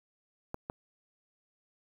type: clicks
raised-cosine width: 1 ms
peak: -22 dBFS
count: 2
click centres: 0.544 / 0.699 s
effects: 8-bit